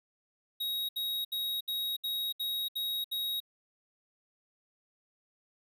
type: tone bursts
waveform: square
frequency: 3792 Hz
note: A#7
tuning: 29 cents sharp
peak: -32 dBFS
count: 8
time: 0.6-3.403 s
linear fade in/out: 10 ms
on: 290 ms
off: 69 ms
effects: none